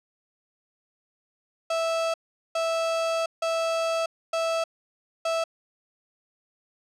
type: tone bursts at uneven times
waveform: 35% pulse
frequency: 657 Hz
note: E5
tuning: 6 cents flat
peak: -22 dBFS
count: 5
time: 1.7-2.14 / 2.55-3.26 / 3.42-4.06 / 4.33-4.64 / 5.25-5.44 s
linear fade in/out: 5 ms
effects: low-pass 7000 Hz 12 dB/octave